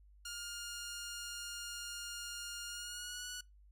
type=tone with pitch glide; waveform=10% pulse; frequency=1414 to 1470.6 Hz; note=F6 to F#6; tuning=+21 to -11 cents; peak=-34 dBFS; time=0.25-3.41 s; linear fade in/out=5 ms; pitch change=+68 cents; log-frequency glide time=2.66-3.28 s; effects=noise-tail reverb RT60 0.2 s tail -23 dB re dry + added 50 Hz sine -59 dBFS peak until 3.71 s